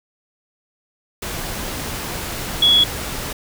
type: tone in noise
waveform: sine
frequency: 3362 Hz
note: G#7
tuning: 20 cents sharp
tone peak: -10 dBFS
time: 2.62-2.84 s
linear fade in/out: 5 ms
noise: pink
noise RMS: -27 dBFS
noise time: 1.22-3.33 s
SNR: +14 dB
effects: none